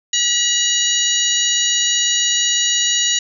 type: harmonic tone with a mistuned harmonic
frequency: 966 Hz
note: B5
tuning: 39 cents flat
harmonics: 2 / 3 / 4 / 5 / 6 / 7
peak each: -25 / -20 / -20 / -28 / -23 / -19 dBFS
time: 0.13-3.19 s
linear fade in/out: 5 ms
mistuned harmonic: 5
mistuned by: -110 cents
effects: none